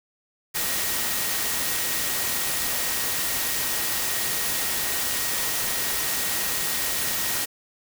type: tone in noise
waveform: sine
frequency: 1884 Hz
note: A#6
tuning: 18 cents sharp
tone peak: -37 dBFS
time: 0.54-7.46 s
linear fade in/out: 20 ms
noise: white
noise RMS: -26 dBFS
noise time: 0.54-7.46 s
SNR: -14 dB
effects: none